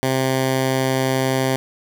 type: tone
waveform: 10% pulse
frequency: 131.7 Hz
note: C3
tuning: 12 cents sharp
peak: -9 dBFS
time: 0.03-1.56 s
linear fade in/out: 0 ms
effects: none